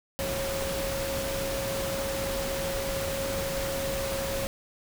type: tone in noise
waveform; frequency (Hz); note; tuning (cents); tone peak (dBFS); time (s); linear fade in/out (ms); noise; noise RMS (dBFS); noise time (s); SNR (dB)
sine; 546; C#5; -26; -31; 0.19-4.47; 0; pink; -33; 0.19-4.47; -1
effects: none